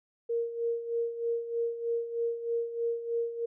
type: tone with tremolo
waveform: sine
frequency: 466.2 Hz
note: A#4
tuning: in tune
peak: -26 dBFS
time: 0.29-3.46 s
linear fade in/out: 10 ms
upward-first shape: sine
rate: 3.2 Hz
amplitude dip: 70%
effects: none